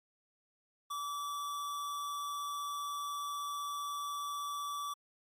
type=tone with amplitude modulation; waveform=square; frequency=1155 Hz; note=D6; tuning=29 cents flat; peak=-36 dBFS; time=0.9-4.94 s; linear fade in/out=10 ms; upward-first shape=sine; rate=156 Hz; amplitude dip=25%; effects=MP3 64 kbps